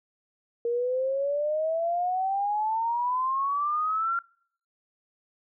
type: exponential sweep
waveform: sine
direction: up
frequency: 466.2 to 1389 Hz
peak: -24 dBFS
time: 0.65-4.19 s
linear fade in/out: 2 ms
effects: noise-tail reverb RT60 0.6 s tail -26 dB re dry